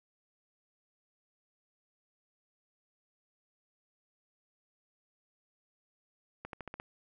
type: accelerating click train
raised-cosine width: 0.5 ms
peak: -26 dBFS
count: 6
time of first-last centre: 6.45-6.799 s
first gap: 82 ms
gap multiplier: 0.92
effects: none